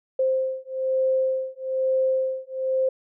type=beating tone pair; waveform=sine; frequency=523.3 / 524.4 Hz; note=C5 / C5; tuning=0 / +4 cents; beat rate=1.1 Hz; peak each=-24 dBFS; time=0.19-2.89 s; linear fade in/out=5 ms; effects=none